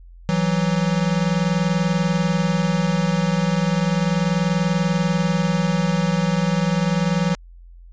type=tone pair together; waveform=square; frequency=164.86 / 185.2 Hz; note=E3 / F#3; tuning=0 / +2 cents; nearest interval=major second; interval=202 cents; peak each=-21 dBFS; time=0.29-7.35 s; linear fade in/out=0 ms; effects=added 43 Hz sine -40 dBFS peak until 7.92 s + resampled to 16000 Hz